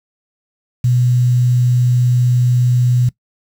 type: tone with quantisation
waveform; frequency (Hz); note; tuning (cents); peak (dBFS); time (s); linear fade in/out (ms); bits
sine; 123.47; B2; 0; -10; 0.84-3.09; 5; 6
effects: noise-tail reverb RT60 0.1 s tail -20 dB re dry